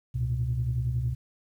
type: tone cluster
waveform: sine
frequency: 68.5 / 112.2 / 123 Hz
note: C#2 / A2 / B2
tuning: -20 / +34 / -7 cents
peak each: -31 / -33 / -26 dBFS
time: 0.14-1.15 s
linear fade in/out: 20 ms
effects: tanh soft clip ceiling -18 dBFS + 10-bit